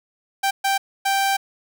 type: tone bursts at uneven times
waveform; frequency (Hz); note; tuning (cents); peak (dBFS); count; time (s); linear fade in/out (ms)
sawtooth; 784; G5; 0; -14; 3; 0.43-0.51 / 0.64-0.78 / 1.05-1.37; 10
effects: none